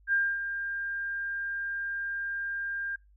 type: tone with ADSR envelope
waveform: sine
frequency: 1600 Hz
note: G6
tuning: 35 cents sharp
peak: -22 dBFS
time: 0.07-2.96 s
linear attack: 58 ms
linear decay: 250 ms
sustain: -9 dB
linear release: 7 ms
effects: noise-tail reverb RT60 0.2 s tail -21 dB re dry + added 50 Hz sine -57 dBFS peak until 3.16 s